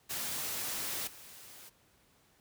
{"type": "noise with level steps", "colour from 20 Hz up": "white", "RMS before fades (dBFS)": [-37, -52], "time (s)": [0.09, 1.7], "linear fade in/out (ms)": 20, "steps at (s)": 1.07, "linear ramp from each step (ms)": 5, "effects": ["pink hiss -67 dBFS RMS until 2.4 s", "high-pass 60 Hz 12 dB/octave"]}